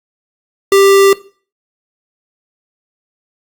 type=tone; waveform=square; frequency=393.6 Hz; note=G4; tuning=7 cents sharp; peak=-6 dBFS; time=0.72-1.13 s; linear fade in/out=2 ms; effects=noise-tail reverb RT60 0.4 s tail -18 dB re dry + Opus 48 kbps